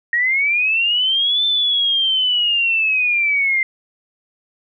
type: linear two-way sweep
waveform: sine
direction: up then down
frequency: 1864.7 to 3556 to 2079 Hz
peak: -14 dBFS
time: 0.13-3.63 s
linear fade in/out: 2 ms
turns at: 1.45 s
effects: none